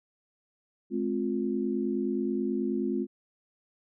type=tone cluster; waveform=sine; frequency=213.2 / 262.7 / 352.8 Hz; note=G#3 / C4 / F4; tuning=+46 / +7 / +18 cents; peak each=-31 dBFS; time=0.9-3.07 s; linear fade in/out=50 ms; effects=none